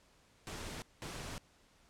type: noise bursts at uneven times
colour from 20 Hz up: pink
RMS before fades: -44 dBFS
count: 2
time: 0.47-0.82 / 1.02-1.38 s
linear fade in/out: 0 ms
effects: pink hiss -67 dBFS RMS until 1.89 s + low-pass 9000 Hz 12 dB/octave